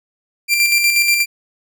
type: tone with tremolo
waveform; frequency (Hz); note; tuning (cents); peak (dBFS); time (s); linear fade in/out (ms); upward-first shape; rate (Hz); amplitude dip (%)
sawtooth; 2369; D7; +14; -7; 0.48-1.26; 50; square; 8.3; 40
effects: none